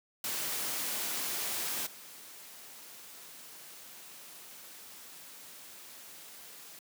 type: noise with level steps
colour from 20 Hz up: white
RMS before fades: -35 / -50 dBFS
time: 0.24-6.79 s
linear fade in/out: 2 ms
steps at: 1.86 s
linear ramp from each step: 10 ms
effects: high-pass 150 Hz 12 dB/octave